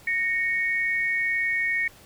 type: tone pair together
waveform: sine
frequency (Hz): 1859.1 / 2217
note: A#6 / C#7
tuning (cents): -5 / 0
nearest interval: minor third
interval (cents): 305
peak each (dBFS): -25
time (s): 0.07-1.88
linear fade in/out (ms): 5
effects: pink hiss -51 dBFS RMS until 2.05 s